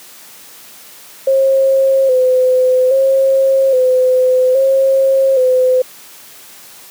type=tone with vibrato; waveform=sine; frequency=523.3 Hz; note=C5; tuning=in tune; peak=-8 dBFS; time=1.27-5.82 s; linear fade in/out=5 ms; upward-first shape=square; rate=0.61 Hz; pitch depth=44 cents each way; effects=white hiss -38 dBFS RMS until 6.9 s + high-pass 150 Hz 12 dB/octave